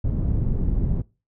pink low-pass noise, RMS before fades -22 dBFS, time 0.04-1.02 s, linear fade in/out 10 ms, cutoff 180 Hz, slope 12 dB/octave, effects noise-tail reverb RT60 0.3 s tail -22 dB re dry

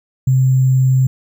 sine tone with sample-and-hold, 130.81 Hz, C3, in tune, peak -9 dBFS, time 0.27-1.07 s, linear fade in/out 5 ms, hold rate 7350 Hz, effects none

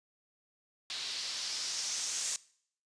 blue noise with low-pass filter sweep, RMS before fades -37 dBFS, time 0.9-2.36 s, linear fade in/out 0 ms, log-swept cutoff 4000 to 7000 Hz, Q 2.5, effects noise-tail reverb RT60 0.6 s tail -21 dB re dry + resampled to 22050 Hz

